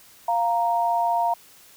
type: tone pair together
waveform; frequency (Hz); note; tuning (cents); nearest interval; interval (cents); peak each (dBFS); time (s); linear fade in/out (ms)
sine; 697.6 / 932.3; F5 / A#5; -2 / 0; perfect fourth; 502; -22 / -22; 0.28-1.34; 5
effects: white hiss -51 dBFS RMS until 1.76 s